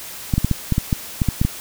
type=clicks; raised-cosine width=5 ms; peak=-4 dBFS; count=11; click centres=0.338 / 0.38 / 0.446 / 0.513 / 0.723 / 0.781 / 0.928 / 1.218 / 1.287 / 1.415 / 1.45 s; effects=white hiss -34 dBFS RMS until 1.6 s